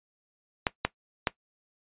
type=clicks; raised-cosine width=0.3 ms; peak=-7 dBFS; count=3; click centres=0.668 / 0.85 / 1.272 s; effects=noise-tail reverb RT60 0.1 s tail -18 dB re dry + resampled to 8000 Hz